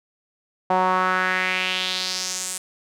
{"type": "tone with band-pass filter sweep", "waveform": "sawtooth", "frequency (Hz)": 185, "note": "F#3", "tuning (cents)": 0, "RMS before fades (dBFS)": -23, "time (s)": [0.7, 2.58], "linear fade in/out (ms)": 5, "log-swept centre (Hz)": [810, 8700], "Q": 2.9, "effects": []}